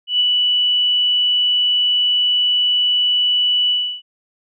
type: tone with ADSR envelope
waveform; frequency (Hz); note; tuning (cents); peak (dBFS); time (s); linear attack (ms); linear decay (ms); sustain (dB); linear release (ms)
sine; 2960; F#7; 0; -11; 0.07-4.02; 130; 19; -2; 320
effects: none